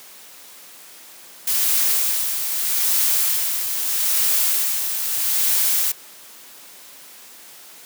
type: noise with tremolo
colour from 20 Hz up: blue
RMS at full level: -18 dBFS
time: 1.47-5.92 s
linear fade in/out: 5 ms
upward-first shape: sine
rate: 0.79 Hz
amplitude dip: 50%
effects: white hiss -43 dBFS RMS until 7.85 s + high-pass 200 Hz 12 dB/octave